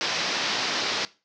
white low-pass noise, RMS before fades -27 dBFS, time 0.01-1.05 s, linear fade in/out 0 ms, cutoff 5600 Hz, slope 48 dB/octave, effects noise-tail reverb RT60 0.3 s tail -19 dB re dry + high-pass 200 Hz 12 dB/octave

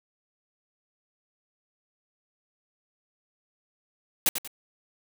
white noise with echo, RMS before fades -21 dBFS, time 4.26-4.29 s, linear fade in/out 2 ms, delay 93 ms, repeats 2, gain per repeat -9 dB, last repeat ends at 4.476 s, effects none

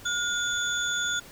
sine tone cluster, 1437 / 3475 / 6760 Hz, F6 / A7 / G#8, +49 / -22 / +30 cents, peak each -28 / -30 / -33 dBFS, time 0.05-1.2 s, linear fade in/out 10 ms, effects pink hiss -48 dBFS RMS until 1.31 s

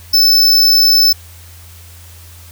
square tone, 5270 Hz, E8, 1 cent flat, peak -7 dBFS, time 0.13-1.13 s, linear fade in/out 10 ms, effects added 85 Hz sine -36 dBFS peak until 2.51 s + white hiss -41 dBFS RMS until 2.51 s

